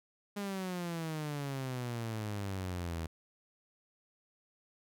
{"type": "exponential sweep", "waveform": "sawtooth", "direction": "down", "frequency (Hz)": [205.4, 80.1], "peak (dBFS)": -32, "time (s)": [0.36, 3.07], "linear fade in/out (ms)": 10, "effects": []}